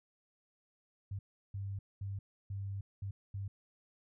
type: tone bursts at uneven times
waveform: sine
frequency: 98.7 Hz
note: G2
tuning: 12 cents sharp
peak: -37 dBFS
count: 6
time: 1.11-1.19 / 1.54-1.79 / 2.01-2.19 / 2.5-2.81 / 3.02-3.11 / 3.34-3.48 s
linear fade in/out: 5 ms
effects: none